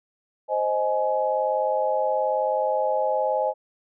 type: chord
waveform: sine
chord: Ab major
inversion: first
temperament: equal with one note detuned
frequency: 523.3 / 622.3 / 841.7 Hz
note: C5 / Eb5 / Ab5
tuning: 0 / 0 / +23 cents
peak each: -25 dBFS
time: 0.48-3.54 s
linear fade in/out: 50 ms
effects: none